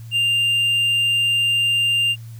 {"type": "tone", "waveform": "triangle", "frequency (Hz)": 2794, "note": "F7", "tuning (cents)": 0, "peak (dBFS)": -14, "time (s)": [0.11, 2.16], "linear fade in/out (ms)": 50, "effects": ["added 114 Hz sine -33 dBFS peak until 2.39 s", "white hiss -52 dBFS RMS until 2.39 s"]}